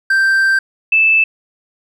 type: tone pair in turn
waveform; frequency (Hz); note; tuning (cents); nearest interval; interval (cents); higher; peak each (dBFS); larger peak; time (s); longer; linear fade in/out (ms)
triangle / sine; 1568 / 2632; G6 / E7; 0 / -3; major sixth; 897; second; -8; neither; 0.1-0.59 / 0.92-1.24; first; 5
effects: none